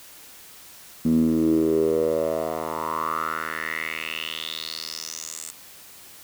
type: tone with band-pass filter sweep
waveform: 10% pulse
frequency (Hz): 80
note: D#2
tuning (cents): +49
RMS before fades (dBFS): -25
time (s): 1.05-5.51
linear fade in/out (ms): 5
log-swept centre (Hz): 220 to 8200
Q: 5.4
effects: white hiss -46 dBFS RMS until 6.23 s